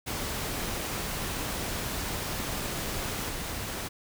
pink noise with level steps, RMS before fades -33 / -35 dBFS, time 0.06-3.89 s, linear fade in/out 20 ms, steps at 3.28 s, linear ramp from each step 20 ms, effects none

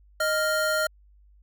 square tone pair together, 621.7 / 1396.9 Hz, D#5 / F6, -2 / 0 cents, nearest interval octave + major second, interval 1402 cents, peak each -26 dBFS, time 0.2-0.87 s, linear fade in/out 5 ms, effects added 50 Hz sine -53 dBFS peak until 1.42 s

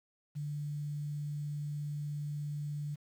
sine tone with quantisation, 147.2 Hz, D3, 4 cents sharp, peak -35 dBFS, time 0.35-2.96 s, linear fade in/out 20 ms, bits 10, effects none

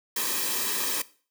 white noise with comb filter, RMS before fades -28 dBFS, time 0.16-1.02 s, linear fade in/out 5 ms, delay 1.4 ms, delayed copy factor -0.7, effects noise-tail reverb RT60 0.4 s tail -18 dB re dry + high-pass 200 Hz 12 dB/octave

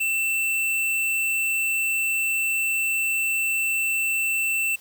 square tone, 2675 Hz, E7, 25 cents sharp, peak -22 dBFS, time 0-4.76 s, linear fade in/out 10 ms, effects white hiss -51 dBFS RMS until 4.8 s

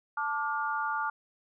sine chord, D minor, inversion second, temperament equal with one note detuned, 880 / 1174.7 / 1422.2 Hz, A5 / D6 / F6, 0 / 0 / +31 cents, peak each -33 dBFS, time 0.17-1.1 s, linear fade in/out 5 ms, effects none

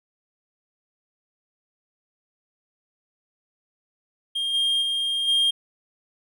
triangle tone with level steps, 3216 Hz, G7, 44 cents sharp, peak -22 / -18 / -21 / -16 dBFS, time 4.35-5.51 s, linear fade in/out 10 ms, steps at 4.53 / 4.81 / 5.27 s, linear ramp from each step 20 ms, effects none

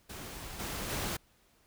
pink noise with level steps, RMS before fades -44 / -38 / -35 dBFS, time 0.09-1.17 s, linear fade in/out 10 ms, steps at 0.59 / 0.89 s, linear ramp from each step 10 ms, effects pink hiss -67 dBFS RMS until 1.66 s

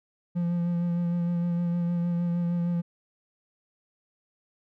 triangle tone with vibrato, 172.9 Hz, F3, 17 cents flat, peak -22 dBFS, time 0.35-2.82 s, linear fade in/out 20 ms, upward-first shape sine, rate 6.5 Hz, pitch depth 20 cents each way, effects none

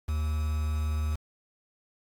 triangle tone with quantisation, 76.6 Hz, D#2, 27 cents flat, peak -24 dBFS, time 0.08-1.16 s, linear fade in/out 10 ms, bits 7, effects AAC 64 kbps

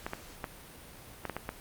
clicks, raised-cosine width 0.5 ms, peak -19 dBFS, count 7, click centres 0.065 / 0.134 / 0.442 / 1.253 / 1.297 / 1.366 / 1.491 s, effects pink hiss -50 dBFS RMS until 1.6 s + Opus 48 kbps

